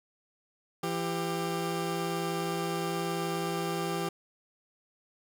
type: tone pair together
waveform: 20% pulse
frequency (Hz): 168.6 / 396.2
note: E3 / G4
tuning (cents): +39 / +18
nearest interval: octave + minor third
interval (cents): 1479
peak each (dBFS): -28 / -28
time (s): 0.83-4.09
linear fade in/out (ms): 5
effects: none